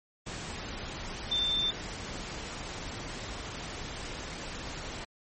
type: tone in noise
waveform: sine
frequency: 3567 Hz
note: A7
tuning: 23 cents sharp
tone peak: -26 dBFS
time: 1.31-1.71 s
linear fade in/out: 10 ms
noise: pink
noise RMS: -39 dBFS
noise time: 0.26-5.05 s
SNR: +10 dB
effects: MP3 32 kbps